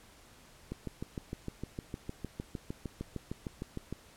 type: click train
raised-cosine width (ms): 3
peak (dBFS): -24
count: 22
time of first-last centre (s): 0.72-3.926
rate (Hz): 6.55
effects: pink hiss -58 dBFS RMS until 4.16 s + low-pass 12000 Hz 12 dB/octave